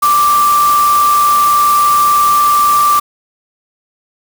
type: tone in noise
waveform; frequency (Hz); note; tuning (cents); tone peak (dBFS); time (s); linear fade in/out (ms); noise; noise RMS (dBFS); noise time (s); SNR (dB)
sine; 1174.7; D6; 0; -7; 0.02-3; 10; white; -21; 0.02-3; +11
effects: none